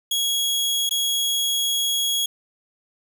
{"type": "tone with dropouts", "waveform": "sawtooth", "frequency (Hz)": 3322, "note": "G#7", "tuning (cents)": 0, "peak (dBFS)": -17, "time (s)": [0.11, 2.26], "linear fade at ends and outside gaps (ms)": 5, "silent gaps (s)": [0.893, 0.909], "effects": []}